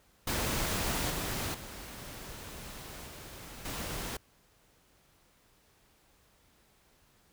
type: noise with level steps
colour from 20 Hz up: pink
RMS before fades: -32 / -35 / -45 / -47 / -38 dBFS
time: 0.27-4.17 s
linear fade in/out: 5 ms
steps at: 1.1 / 1.54 / 3.06 / 3.65 s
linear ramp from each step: 5 ms
effects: pink hiss -66 dBFS RMS until 7.32 s